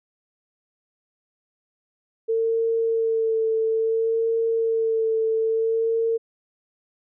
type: tone with vibrato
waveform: sine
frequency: 450 Hz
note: A4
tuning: 39 cents sharp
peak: -19 dBFS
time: 2.28-6.18 s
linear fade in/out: 20 ms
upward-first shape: sine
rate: 0.59 Hz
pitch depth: 20 cents each way
effects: none